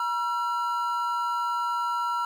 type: tone pair together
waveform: triangle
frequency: 958.1 / 1355 Hz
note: A#5 / E6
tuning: +47 / +47 cents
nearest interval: tritone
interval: 600 cents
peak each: -26 dBFS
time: 0-2.25 s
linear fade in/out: 2 ms
effects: 9-bit